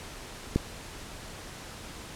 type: click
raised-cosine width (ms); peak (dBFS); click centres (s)
3; -10; 0.56
effects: pink hiss -43 dBFS RMS until 2.15 s + low-pass 10000 Hz 12 dB/octave